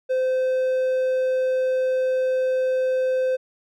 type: tone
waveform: triangle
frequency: 516 Hz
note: C5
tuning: 24 cents flat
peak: -17 dBFS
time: 0.09-3.37 s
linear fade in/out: 20 ms
effects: none